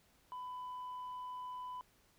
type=tone; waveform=sine; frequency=1000 Hz; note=B5; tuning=21 cents sharp; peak=-40 dBFS; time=0.32-1.81 s; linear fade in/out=0 ms; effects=tanh soft clip ceiling -41 dBFS + pink hiss -70 dBFS RMS until 2.18 s